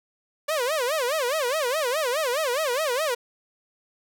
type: tone with vibrato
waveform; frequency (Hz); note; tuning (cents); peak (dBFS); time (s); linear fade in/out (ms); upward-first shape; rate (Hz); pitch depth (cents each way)
sawtooth; 554.4; C#5; 0; -19; 0.48-3.15; 10; sine; 4.8; 260
effects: none